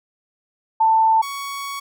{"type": "tone pair in turn", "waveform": ["sine", "sawtooth"], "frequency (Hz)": [889, 1117.4], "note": ["A5", "C#6"], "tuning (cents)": [18, 13], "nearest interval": "major third", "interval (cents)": 395, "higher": "second", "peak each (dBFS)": [-12, -23], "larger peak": "first", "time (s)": [[0.8, 1.22], [1.22, 1.8]], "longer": "second", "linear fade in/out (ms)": 10, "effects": []}